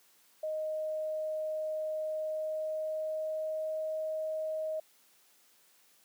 sine tone with pitch glide, 622.3 to 627.7 Hz, D#5 to D#5, 0 to +15 cents, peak -32 dBFS, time 0.43-4.8 s, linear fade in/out 5 ms, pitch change +15 cents, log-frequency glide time 2.03-3.91 s, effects white hiss -65 dBFS RMS until 6.04 s + high-pass 200 Hz 12 dB/octave

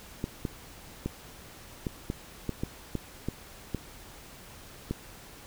clicks, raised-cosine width 3 ms, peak -17 dBFS, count 11, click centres 0.241 / 0.452 / 1.06 / 1.868 / 2.101 / 2.493 / 2.635 / 2.953 / 3.286 / 3.747 / 4.91 s, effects pink hiss -49 dBFS RMS until 5.46 s

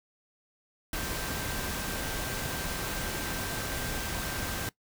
sine tone in noise, 1568 Hz, G6, in tune, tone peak -42 dBFS, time 0.93-4.69 s, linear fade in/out 2 ms, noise pink, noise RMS -34 dBFS, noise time 0.93-4.69 s, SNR -11 dB, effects noise-tail reverb RT60 0.1 s tail -20 dB re dry

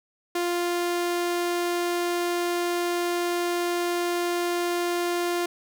sawtooth tone, 349.2 Hz, F4, in tune, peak -20 dBFS, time 0.35-5.46 s, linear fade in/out 5 ms, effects none

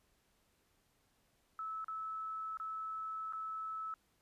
sine tone with dropouts, 1304 Hz, E6, 19 cents flat, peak -39 dBFS, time 1.59-3.94 s, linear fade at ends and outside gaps 1 ms, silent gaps 1.844-1.882 / 2.572-2.599 / 3.325-3.333 s, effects pink hiss -75 dBFS RMS until 4.21 s + resampled to 32000 Hz

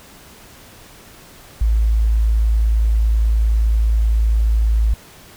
sine tone, 55 Hz, A1, in tune, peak -12 dBFS, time 1.61-4.94 s, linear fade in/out 5 ms, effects pink hiss -43 dBFS RMS until 5.36 s

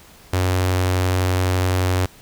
sawtooth tone with notch filter, 91.8 Hz, F#2, 13 cents flat, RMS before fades -19 dBFS, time 0.33-2.06 s, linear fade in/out 5 ms, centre 180 Hz, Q 1.6, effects pink hiss -47 dBFS RMS until 2.21 s

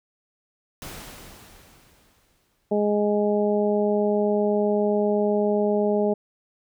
pink noise with exponential decay, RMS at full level -36 dBFS, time 0.82-2.94 s, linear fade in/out 1 ms, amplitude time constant 460 ms
harmonic tone, 207.7 Hz, G#3, in tune, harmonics 1 / 2 / 3 / 4, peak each -24 / -22 / -25 / -32 dBFS, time 2.71-6.14 s, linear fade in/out 10 ms
effects none

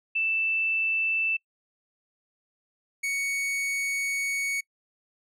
sine / 45% pulse tone pair in turn, 2651 / 2228 Hz, E7 / C#7, +9 / +8 cents, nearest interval minor third, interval 301 cents, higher first, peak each -23 / -26 dBFS, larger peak first, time 0.15-1.37 / 3.03-4.61 s, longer second, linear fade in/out 10 ms, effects noise-tail reverb RT60 0.1 s tail -26 dB re dry + low-pass 12000 Hz 12 dB/octave

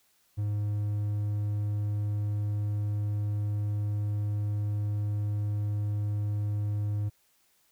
triangle tone, 103.83 Hz, G#2, in tune, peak -25 dBFS, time 0.37-7.1 s, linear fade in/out 20 ms, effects white hiss -68 dBFS RMS until 7.71 s

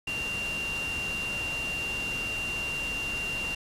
sine tone in noise, 2773 Hz, F7, 13 cents flat, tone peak -30 dBFS, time 0.07-3.55 s, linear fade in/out 5 ms, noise pink, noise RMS -38 dBFS, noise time 0.07-3.55 s, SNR +5 dB, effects low-pass 10000 Hz 12 dB/octave

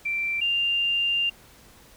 sine tone pair in turn, 2349 / 2793 Hz, D7 / F7, 0 / -1 cents, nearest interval minor third, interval 299 cents, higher second, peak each -24 / -21 dBFS, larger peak second, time 0.05-0.41 / 0.41-1.3 s, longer second, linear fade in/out 10 ms, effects pink hiss -52 dBFS RMS until 1.96 s

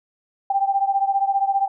sine beating tone pair, 784 / 799 Hz, G5 / G5, 0 / +33 cents, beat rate 15 Hz, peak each -19 / -22 dBFS, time 0.5-1.68 s, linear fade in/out 5 ms, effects none

